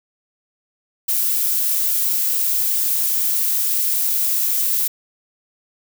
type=noise; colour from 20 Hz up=violet; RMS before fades=-19 dBFS; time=1.08-4.88 s; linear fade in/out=10 ms; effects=none